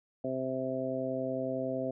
harmonic tone, 130.81 Hz, C3, in tune, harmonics 1 / 2 / 3 / 4 / 5, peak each -43 / -36 / -40 / -36 / -36 dBFS, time 0.24-1.91 s, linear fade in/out 5 ms, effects none

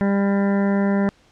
harmonic tone, 199 Hz, G3, 26 cents sharp, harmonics 1 / 2 / 3 / 4 / 5 / 7 / 8 / 9 / 10, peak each -17 / -26 / -27 / -33 / -34 / -36 / -40 / -35 / -41 dBFS, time 0.01-1.09 s, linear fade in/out 0 ms, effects pink hiss -56 dBFS RMS until 1.31 s + low-pass 6000 Hz 12 dB/octave

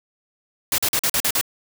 white noise bursts, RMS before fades -20 dBFS, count 7, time 0.72-1.412 s, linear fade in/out 2 ms, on 62 ms, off 43 ms, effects none

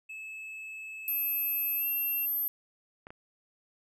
triangle tone with pitch glide, 2600 to 2707 Hz, E7 to E7, -24 to +45 cents, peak -38 dBFS, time 0.09-2.26 s, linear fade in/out 10 ms, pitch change +69 cents, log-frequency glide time 1.77-1.88 s
sine tone, 12910 Hz, G9, 50 cents sharp, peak -28 dBFS, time 1.08-2.48 s, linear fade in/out 0 ms
clicks, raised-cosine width 0.5 ms, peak -30 dBFS, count 2, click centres 3.069 / 3.105 s
effects none

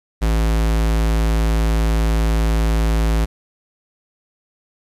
square tone, 55 Hz, A1, in tune, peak -15 dBFS, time 0.21-3.26 s, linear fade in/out 20 ms, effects resampled to 32000 Hz + 9-bit

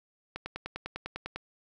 click train, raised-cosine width 0.3 ms, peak -20 dBFS, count 11, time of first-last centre 0.36-1.36 s, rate 10 Hz, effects none

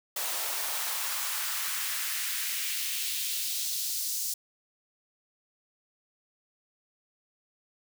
white noise with high-pass filter sweep, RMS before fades -32 dBFS, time 0.16-4.34 s, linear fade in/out 5 ms, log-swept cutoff 560 to 5800 Hz, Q 1.4, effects none

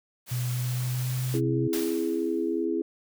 white noise, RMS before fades -39 dBFS, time 0.26-1.41 s, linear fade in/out 50 ms
sine tone with pitch glide, 123.5 to 129.42 Hz, B2 to C3, 0 to -19 cents, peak -26 dBFS, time 0.31-1.68 s, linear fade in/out 10 ms, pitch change +81 cents, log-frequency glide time 0.47-1.54 s
sine chord, C augmented, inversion none, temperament equal with one note detuned, 261.6 / 332.3 / 415.3 Hz, C4 / E4 / G#4, 0 / +14 / 0 cents, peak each -32 / -27 / -30 dBFS, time 1.34-2.82 s, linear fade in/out 2 ms
white noise with exponential decay, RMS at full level -33 dBFS, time 1.73-2.65 s, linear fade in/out 1 ms, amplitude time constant 200 ms
effects none

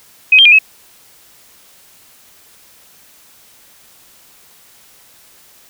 sine tone with pitch steps, 2525 / 3181 / 2418 / 2573 Hz, D#7 / G7 / D7 / E7, +25 / +25 / +50 / -43 cents, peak -3 dBFS, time 0.32-0.588 s, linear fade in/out 5 ms, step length 67 ms, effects white hiss -46 dBFS RMS until 5.69 s

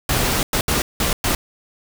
pink noise bursts at uneven times, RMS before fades -19 dBFS, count 5, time 0.09-0.43 / 0.53-0.61 / 0.68-0.82 / 1-1.13 / 1.24-1.35 s, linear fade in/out 2 ms, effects none

